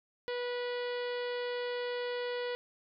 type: harmonic tone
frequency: 488.7 Hz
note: B4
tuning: 18 cents flat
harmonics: 1 / 2 / 3 / 4 / 5 / 6 / 7 / 8 / 9 / 10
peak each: -34 / -45 / -46 / -45 / -52 / -49 / -50 / -56 / -52 / -59 dBFS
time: 0.28-2.55 s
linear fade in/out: 0 ms
effects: none